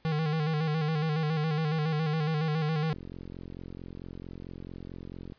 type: tone with vibrato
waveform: square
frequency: 155.56 Hz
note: D#3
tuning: in tune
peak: -27 dBFS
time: 0.05-2.93 s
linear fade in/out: 0 ms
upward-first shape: square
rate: 7.2 Hz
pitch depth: 53 cents each way
type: click train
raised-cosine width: 3 ms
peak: -29 dBFS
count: 107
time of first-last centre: 2.94-5.322 s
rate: 44.5 Hz
effects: pink hiss -65 dBFS RMS until 5.38 s + resampled to 11025 Hz